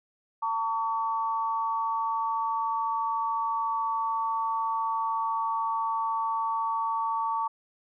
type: tone pair together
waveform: sine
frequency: 900.1 / 1134 Hz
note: A5 / C#6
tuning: +39 / +39 cents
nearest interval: major third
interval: 400 cents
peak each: -28 / -29 dBFS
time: 0.42-7.48 s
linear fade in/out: 10 ms
effects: none